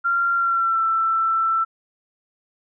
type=tone with pitch glide; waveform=sine; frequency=1382 to 1333.4 Hz; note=F6 to E6; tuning=-19 to +19 cents; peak=-17 dBFS; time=0.04-1.65 s; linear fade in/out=20 ms; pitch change=-62 cents; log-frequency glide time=0.35-0.83 s; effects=none